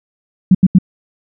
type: tone bursts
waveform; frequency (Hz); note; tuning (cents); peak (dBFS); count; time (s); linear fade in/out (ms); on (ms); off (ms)
sine; 185.4; F#3; +4; -3; 3; 0.51-0.786; 5; 38; 81
effects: none